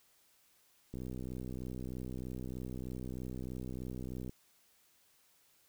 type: click train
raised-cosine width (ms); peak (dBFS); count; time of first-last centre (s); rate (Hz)
3; -30; 213; 0.94-4.294; 63.2
effects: white hiss -69 dBFS RMS until 5.68 s